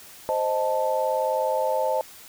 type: chord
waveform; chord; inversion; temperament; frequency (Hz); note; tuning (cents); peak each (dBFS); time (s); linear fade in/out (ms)
sine; A diminished; first; equal; 523.3 / 622.3 / 880; C5 / Eb5 / A5; 0 / 0 / 0; -25 / -26 / -26; 0.29-2.01; 0
effects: white hiss -46 dBFS RMS until 2.28 s